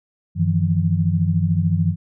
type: tone cluster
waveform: sine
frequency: 95.7 / 158 / 171.7 Hz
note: G2 / D#3 / F3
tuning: -41 / +27 / -29 cents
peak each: -20 dBFS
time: 0.35-1.96 s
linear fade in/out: 50 ms
effects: none